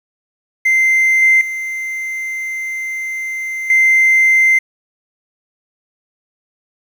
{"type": "tone with level steps", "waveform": "triangle", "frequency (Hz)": 2081, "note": "C7", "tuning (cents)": -10, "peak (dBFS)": [-7, -4, -18, -5], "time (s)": [0.65, 4.59], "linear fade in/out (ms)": 10, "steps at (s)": [1.22, 1.41, 3.7], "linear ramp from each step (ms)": 2, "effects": ["tanh soft clip ceiling -4 dBFS", "7-bit"]}